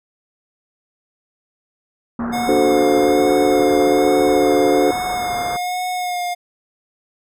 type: low-pass noise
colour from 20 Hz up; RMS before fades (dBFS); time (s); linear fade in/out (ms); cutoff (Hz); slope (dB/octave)
white; -29; 2.19-5.57; 10; 1500; 48
type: tone with exponential decay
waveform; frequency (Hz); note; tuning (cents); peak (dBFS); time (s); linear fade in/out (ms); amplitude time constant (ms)
sine; 235.4; A#3; +17; -20; 2.19-5.09; 2; 630
type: tone with vibrato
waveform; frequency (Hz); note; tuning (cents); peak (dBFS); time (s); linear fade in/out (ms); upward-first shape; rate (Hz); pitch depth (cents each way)
square; 720; F#5; -47; -21; 2.32-6.35; 20; sine; 1.2; 24
type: chord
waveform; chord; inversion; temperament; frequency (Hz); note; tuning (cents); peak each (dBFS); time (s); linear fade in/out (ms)
sine; D dominant seventh; none; equal; 293.7 / 370 / 440 / 523.3; D4 / F#4 / A4 / C5; 0 / 0 / 0 / 0; -18; 2.48-4.91; 5
effects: none